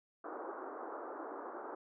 pink band-pass noise, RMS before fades -45 dBFS, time 0.24-1.75 s, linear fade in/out 5 ms, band 300 to 1400 Hz, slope 48 dB/octave, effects none

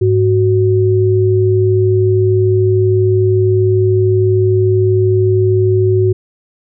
sine tone pair together, 104.22 / 371.1 Hz, G#2 / F#4, +7 / +5 cents, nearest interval octave + minor seventh, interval 2198 cents, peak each -11 dBFS, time 0.01-6.13 s, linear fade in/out 10 ms, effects none

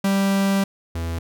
45% pulse tone pair in turn, 196 / 83.25 Hz, G3 / E2, 0 / +18 cents, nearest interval octave + minor third, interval 1482 cents, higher first, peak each -17 / -24 dBFS, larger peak first, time 0.04-0.64 / 0.95-1.19 s, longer first, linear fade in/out 5 ms, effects none

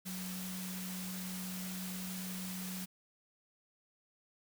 sine tone in noise, 185 Hz, F#3, in tune, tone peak -41 dBFS, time 0.05-2.86 s, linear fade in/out 20 ms, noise white, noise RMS -45 dBFS, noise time 0.05-2.86 s, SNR +1 dB, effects none

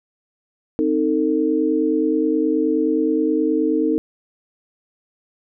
sine chord, A diminished, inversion first, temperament equal with one note detuned, 261.6 / 311.1 / 450.3 Hz, C4 / Eb4 / A4, 0 / 0 / +40 cents, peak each -23 / -18 / -21 dBFS, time 0.79-3.98 s, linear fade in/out 0 ms, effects none

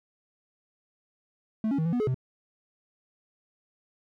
triangle tone with pitch steps, 218.8 / 278.1 / 159.6 / 167.5 / 244.7 / 426.4 / 128.7 Hz, A3 / C#4 / D#3 / E3 / B3 / G#4 / C3, -9 / +6 / +44 / +28 / -16 / +46 / -28 cents, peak -22 dBFS, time 1.64-2.144 s, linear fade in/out 2 ms, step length 72 ms, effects none

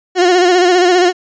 30% pulse tone with vibrato, 359.1 Hz, F4, 48 cents sharp, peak -5 dBFS, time 0.15-1.13 s, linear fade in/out 50 ms, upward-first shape sine, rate 15 Hz, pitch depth 60 cents each way, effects resampled to 16000 Hz

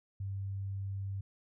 sine tone, 97.9 Hz, G2, 2 cents flat, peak -35 dBFS, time 0.2-1.21 s, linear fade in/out 5 ms, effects none

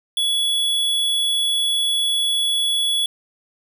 square tone, 3387 Hz, G#7, 33 cents sharp, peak -18 dBFS, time 0.17-3.06 s, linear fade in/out 2 ms, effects none

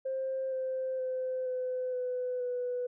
sine tone with pitch steps, 528 / 521 / 514.2 / 507.4 / 500.7 / 494.1 Hz, C5 / C5 / C5 / B4 / B4 / B4, +16 / -7 / -30 / +47 / +24 / +1 cents, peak -30 dBFS, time 0.05-2.87 s, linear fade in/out 10 ms, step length 470 ms, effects tanh soft clip ceiling -26 dBFS

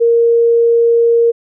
sine tone, 466.2 Hz, A#4, in tune, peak -7 dBFS, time 0-1.32 s, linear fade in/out 20 ms, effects none

